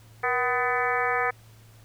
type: harmonic tone with a mistuned harmonic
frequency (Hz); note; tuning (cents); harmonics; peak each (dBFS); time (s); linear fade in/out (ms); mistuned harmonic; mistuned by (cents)
250.8; B3; +27; 2 / 3 / 4 / 5 / 6 / 7 / 8 / 9; -30 / -29 / -33 / -29 / -35 / -29 / -33 / -34; 0.23-1.31; 10; 2; -73
effects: added 111 Hz sine -50 dBFS peak until 1.84 s + pink hiss -57 dBFS RMS until 1.84 s